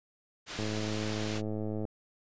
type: low-pass noise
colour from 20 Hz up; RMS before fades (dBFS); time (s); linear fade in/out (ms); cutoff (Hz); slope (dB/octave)
white; -41; 0.46-1.42; 50; 4900; 12
type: click train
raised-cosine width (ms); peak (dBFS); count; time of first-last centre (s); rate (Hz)
2; -23; 136; 0.59-1.852; 107
effects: resampled to 16000 Hz